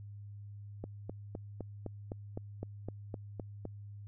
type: click train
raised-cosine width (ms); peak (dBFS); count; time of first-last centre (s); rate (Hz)
2; -26; 12; 0.84-3.653; 3.91
effects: added 102 Hz sine -45 dBFS peak until 4.07 s